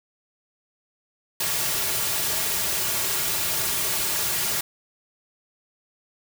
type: noise with comb filter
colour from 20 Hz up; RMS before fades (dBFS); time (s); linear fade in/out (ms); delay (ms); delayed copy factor
white; -25; 1.4-4.61; 5; 3.9; -0.7
effects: none